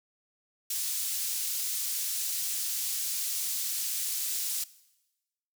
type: high-pass noise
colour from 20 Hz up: pink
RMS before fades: -32 dBFS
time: 0.7-4.64 s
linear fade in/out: 5 ms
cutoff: 6000 Hz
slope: 12 dB/octave
effects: noise-tail reverb RT60 1.0 s tail -19 dB re dry